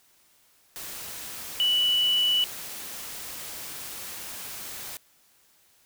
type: tone in noise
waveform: sine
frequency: 2960 Hz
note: F#7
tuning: in tune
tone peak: -20 dBFS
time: 1.6-2.44 s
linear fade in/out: 0 ms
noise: white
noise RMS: -38 dBFS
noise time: 0.76-4.97 s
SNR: +15 dB
effects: white hiss -62 dBFS RMS until 5.85 s